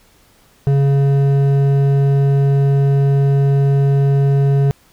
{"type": "tone with hard clipping", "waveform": "triangle", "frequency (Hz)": 139, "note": "C#3", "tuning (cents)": 5, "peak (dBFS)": -12, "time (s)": [0.67, 4.71], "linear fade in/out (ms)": 0, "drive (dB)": 12, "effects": ["pink hiss -52 dBFS RMS until 4.92 s"]}